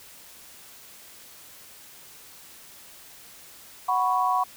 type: chord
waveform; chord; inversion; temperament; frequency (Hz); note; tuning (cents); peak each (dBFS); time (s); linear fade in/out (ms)
sine; F# suspended fourth; none; equal; 740 / 987.8 / 1108.7; F#5 / B5 / C#6; 0 / 0 / 0; -25; 3.88-4.44; 10
effects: white hiss -48 dBFS RMS until 4.56 s